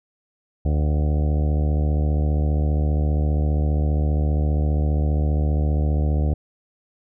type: harmonic tone with a mistuned harmonic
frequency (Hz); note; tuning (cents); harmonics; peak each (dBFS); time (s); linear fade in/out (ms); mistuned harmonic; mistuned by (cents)
75; D2; +37; 1 / 2 / 3 / 4 / 5 / 6 / 7 / 8 / 9 / 10; -18 / -25 / -32 / -33 / -38 / -37 / -37 / -39 / -43 / -42; 0.65-6.34; 5; 9; +61
effects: none